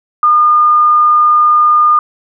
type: tone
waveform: sine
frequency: 1215 Hz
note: D#6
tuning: 42 cents flat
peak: -5 dBFS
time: 0.23-1.99 s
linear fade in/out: 2 ms
effects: none